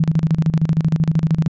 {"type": "tone with tremolo", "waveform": "sine", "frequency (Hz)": 160, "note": "D#3", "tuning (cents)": 49, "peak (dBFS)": -11, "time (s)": [0, 1.48], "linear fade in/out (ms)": 5, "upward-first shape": "square", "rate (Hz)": 13, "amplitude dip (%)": 80, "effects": ["resampled to 16000 Hz"]}